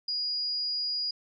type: tone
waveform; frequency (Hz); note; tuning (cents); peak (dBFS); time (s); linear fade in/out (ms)
sine; 4883; D#8; -33; -28; 0.08-1.11; 5
effects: none